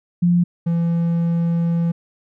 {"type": "tone pair in turn", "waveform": ["sine", "triangle"], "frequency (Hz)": [174.61, 168.76], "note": ["F3", "E3"], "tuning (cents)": [0, 41], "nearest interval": "minor second", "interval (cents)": 59, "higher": "first", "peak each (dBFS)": [-12, -14], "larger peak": "first", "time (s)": [[0.22, 0.44], [0.66, 1.92]], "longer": "second", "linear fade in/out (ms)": 10, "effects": []}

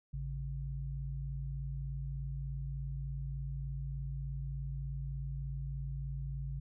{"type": "tone pair together", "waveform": "sine", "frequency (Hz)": [54.84, 138.2], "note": ["A1", "C#3"], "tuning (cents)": [-5, -5], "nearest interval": "octave + major third", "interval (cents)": 1600, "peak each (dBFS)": [-39, -39], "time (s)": [0.13, 6.6], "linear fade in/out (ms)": 10, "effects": []}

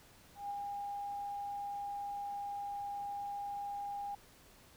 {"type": "tone with ADSR envelope", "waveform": "sine", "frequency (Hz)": 810, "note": "G#5", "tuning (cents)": -43, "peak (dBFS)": -36, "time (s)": [0.35, 4.15], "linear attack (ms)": 150, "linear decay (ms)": 18, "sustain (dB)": -2, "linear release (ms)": 4, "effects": ["pink hiss -61 dBFS RMS until 4.76 s"]}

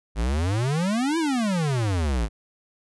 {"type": "exponential two-way sweep", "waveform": "square", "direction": "up then down", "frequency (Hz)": [50.9, 340.3, 50.9], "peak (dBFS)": -22, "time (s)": [0.15, 2.29], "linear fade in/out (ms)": 50, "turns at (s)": 1.18, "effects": ["resampled to 24000 Hz"]}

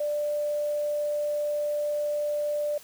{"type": "tone with quantisation", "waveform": "sine", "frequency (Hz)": 591, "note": "D5", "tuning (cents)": 11, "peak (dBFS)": -25, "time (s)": [0, 2.78], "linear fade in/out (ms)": 5, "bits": 9, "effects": ["white hiss -50 dBFS RMS until 2.83 s"]}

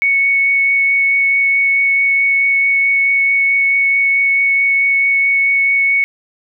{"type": "tone with vibrato", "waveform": "sine", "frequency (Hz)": 2217, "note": "C#7", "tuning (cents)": 0, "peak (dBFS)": -10, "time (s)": [0.02, 6.04], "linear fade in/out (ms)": 0, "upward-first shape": "triangle", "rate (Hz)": 4.6, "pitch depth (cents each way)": 8, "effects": []}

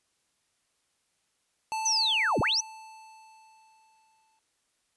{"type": "tone with exponential decay", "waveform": "square", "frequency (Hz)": 880, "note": "A5", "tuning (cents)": 0, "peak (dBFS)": -29, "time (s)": [1.72, 4.39], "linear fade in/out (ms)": 0, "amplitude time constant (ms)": 580}
{"type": "linear two-way sweep", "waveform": "sine", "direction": "down then up", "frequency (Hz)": [6272, 61.74, 6272], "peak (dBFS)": -23, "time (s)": [1.85, 2.61], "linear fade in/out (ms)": 10, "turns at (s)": 2.4}
{"effects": ["white hiss -74 dBFS RMS until 4.96 s", "resampled to 24000 Hz"]}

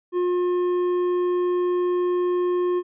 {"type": "tone with hard clipping", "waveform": "sine", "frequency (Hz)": 357.1, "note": "F4", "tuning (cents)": 39, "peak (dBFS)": -21, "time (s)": [0.12, 2.83], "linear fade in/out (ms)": 50, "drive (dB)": 6, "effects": ["resampled to 8000 Hz"]}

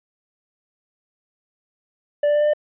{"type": "tone with pitch steps", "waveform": "triangle", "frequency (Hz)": [585, 588.7, 592.5, 596.3, 600.1], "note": ["D5", "D5", "D5", "D5", "D5"], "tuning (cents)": [-7, 4, 15, 26, 37], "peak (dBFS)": -13, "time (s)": [2.23, 2.535], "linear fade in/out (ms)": 5, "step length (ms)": 61, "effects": ["resampled to 8000 Hz"]}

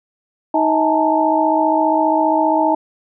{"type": "tone cluster", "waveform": "sine", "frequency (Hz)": [314, 638, 853, 908], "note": ["D#4", "D#5", "G#5", "A#5"], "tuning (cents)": [16, 43, 46, -46], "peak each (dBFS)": -18, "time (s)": [0.54, 2.75], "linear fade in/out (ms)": 5, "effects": []}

